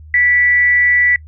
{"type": "tone with frequency modulation", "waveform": "sine", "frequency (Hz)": 1964, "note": "B6", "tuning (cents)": -10, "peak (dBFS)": -9, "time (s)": [0.14, 1.16], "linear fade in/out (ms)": 2, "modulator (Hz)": 288, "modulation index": 0.22, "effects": ["noise-tail reverb RT60 0.1 s tail -24 dB re dry", "added 77 Hz sine -34 dBFS peak until 1.27 s"]}